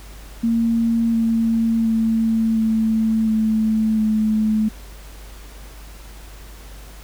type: tone with pitch steps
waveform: sine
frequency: 230 / 227.2 / 224.5 / 221.8 / 219.1 / 216.5 Hz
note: A#3 / A#3 / A3 / A3 / A3 / A3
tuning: -23 / -44 / +35 / +14 / -7 / -28 cents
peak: -15 dBFS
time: 0.43-4.69 s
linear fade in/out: 10 ms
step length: 710 ms
effects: added 50 Hz sine -37 dBFS peak until 7.03 s + pink hiss -44 dBFS RMS until 7.03 s